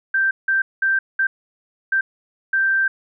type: tone bursts at uneven times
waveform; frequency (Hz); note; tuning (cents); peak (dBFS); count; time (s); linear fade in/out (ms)
sine; 1568; G6; 0; -15; 6; 0.14-0.31 / 0.48-0.62 / 0.82-0.99 / 1.19-1.27 / 1.92-2.01 / 2.53-2.88; 5
effects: none